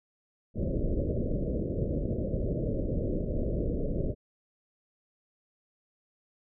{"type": "low-pass noise", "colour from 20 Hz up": "pink", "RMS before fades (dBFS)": -30, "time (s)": [0.54, 4.15], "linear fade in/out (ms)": 50, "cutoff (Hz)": 610, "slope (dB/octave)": 96, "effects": []}